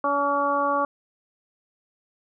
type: harmonic tone with a mistuned harmonic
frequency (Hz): 284.2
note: C#4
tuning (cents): +43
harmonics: 1 / 2 / 3 / 4 / 5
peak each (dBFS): -31 / -26 / -28 / -23 / -32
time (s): 0.04-0.85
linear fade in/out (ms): 2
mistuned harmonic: 5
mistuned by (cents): -27
effects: none